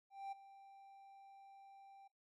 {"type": "tone with ADSR envelope", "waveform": "triangle", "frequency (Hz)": 786, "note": "G5", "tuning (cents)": 4, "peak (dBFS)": -40, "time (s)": [0.1, 2.08], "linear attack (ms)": 220, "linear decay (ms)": 14, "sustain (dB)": -16, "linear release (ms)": 10, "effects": ["noise-tail reverb RT60 0.3 s tail -26 dB re dry", "AAC 64 kbps"]}